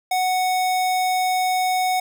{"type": "tone", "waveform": "square", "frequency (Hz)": 740, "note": "F#5", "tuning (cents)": 0, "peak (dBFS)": -19, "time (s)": [0.11, 2], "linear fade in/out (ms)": 5, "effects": []}